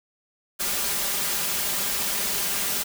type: noise with comb filter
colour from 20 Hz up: white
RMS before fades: -26 dBFS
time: 0.59-2.84 s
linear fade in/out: 20 ms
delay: 5 ms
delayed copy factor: +0.6
effects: none